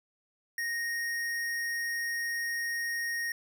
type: tone with hard clipping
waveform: sine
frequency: 1863 Hz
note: A#6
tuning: 2 cents flat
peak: -32 dBFS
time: 0.58-3.32 s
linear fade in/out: 2 ms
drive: 16 dB
effects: none